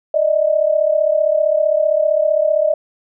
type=tone pair together; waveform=sine; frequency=595.6 / 631 Hz; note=D5 / D#5; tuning=+24 / +24 cents; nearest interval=minor second; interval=100 cents; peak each=-15 dBFS; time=0.14-2.74 s; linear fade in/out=5 ms; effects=none